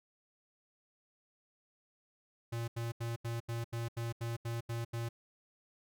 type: tone bursts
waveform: square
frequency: 116.54 Hz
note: A#2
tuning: in tune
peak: -36 dBFS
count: 11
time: 2.52-5.09 s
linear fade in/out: 10 ms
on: 160 ms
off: 81 ms
effects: none